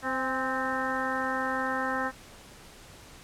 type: harmonic tone with a mistuned harmonic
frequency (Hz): 260.5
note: C4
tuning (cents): -7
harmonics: 1 / 2 / 3 / 4 / 5 / 6 / 7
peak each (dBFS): -35 / -35 / -35 / -35 / -35 / -35 / -35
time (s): 0.02-2.12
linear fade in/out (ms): 50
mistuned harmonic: 3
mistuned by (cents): +38
effects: pink hiss -50 dBFS RMS until 3.23 s + low-pass 11000 Hz 12 dB/octave